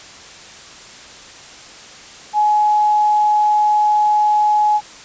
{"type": "tone", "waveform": "sine", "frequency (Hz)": 843, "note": "G#5", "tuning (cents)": 26, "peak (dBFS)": -11, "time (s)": [2.33, 4.81], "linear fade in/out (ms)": 50, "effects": ["white hiss -38 dBFS RMS until 5.04 s", "resampled to 16000 Hz"]}